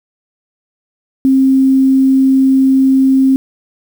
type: tone with quantisation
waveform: sine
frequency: 265.9 Hz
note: C4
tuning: 28 cents sharp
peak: -6 dBFS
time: 1.25-3.36 s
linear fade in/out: 0 ms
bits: 6
effects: none